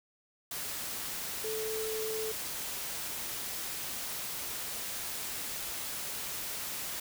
sine tone in noise, 437.9 Hz, A4, 8 cents flat, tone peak -34 dBFS, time 1.44-2.32 s, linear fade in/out 5 ms, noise white, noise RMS -38 dBFS, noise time 0.51-7 s, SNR +1 dB, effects none

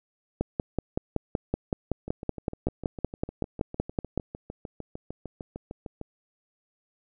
two click trains, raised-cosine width 2 ms, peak -23 / -12 dBFS, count 27 / 21, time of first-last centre 2.08-6.013 / 0.41-4.176 s, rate 6.61 / 5.31 Hz, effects none

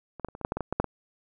clicks, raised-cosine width 1 ms, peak -27 / -14 / -28 / -26 / -26 / -11 / -14 / -17 / -15 / -14 / -8 / -18 dBFS, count 12, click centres 0.197 / 0.247 / 0.286 / 0.351 / 0.413 / 0.449 / 0.521 / 0.57 / 0.607 / 0.726 / 0.8 / 0.843 s, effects none

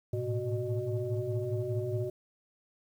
sine tone cluster, 107.7 / 112.6 / 124.7 / 372.2 / 609 Hz, A2 / A2 / B2 / F#4 / D#5, -37 / +40 / +17 / +10 / -37 cents, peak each -35 / -36 / -37 / -34 / -39 dBFS, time 0.13-2.1 s, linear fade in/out 5 ms, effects tanh soft clip ceiling -20 dBFS + 10-bit

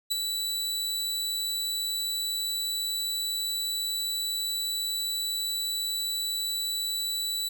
sawtooth tone with ADSR envelope, 3951 Hz, B7, in tune, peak -20 dBFS, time 0.1-7.49 s, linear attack 18 ms, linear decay 16 ms, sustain -5 dB, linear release 11 ms, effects none

